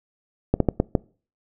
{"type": "slowing click train", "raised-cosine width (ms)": 2, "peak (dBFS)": -4, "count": 5, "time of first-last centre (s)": [0.54, 0.952], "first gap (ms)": 63, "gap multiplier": 1.34, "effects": ["noise-tail reverb RT60 0.4 s tail -24 dB re dry"]}